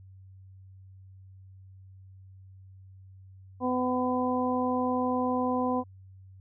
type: harmonic tone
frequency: 251.8 Hz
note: B3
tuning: 34 cents sharp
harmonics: 1 / 2 / 3 / 4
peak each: -28 / -31 / -33 / -32 dBFS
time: 3.6-5.84 s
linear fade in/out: 50 ms
effects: added 95 Hz sine -48 dBFS peak until 6.4 s